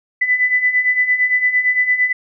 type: beating tone pair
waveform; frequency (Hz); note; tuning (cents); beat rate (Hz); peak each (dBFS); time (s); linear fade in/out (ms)
sine; 1991 / 1999.8; B6 / B6; +14 / +21; 8.8; -19 / -14; 0.21-2.13; 10
effects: none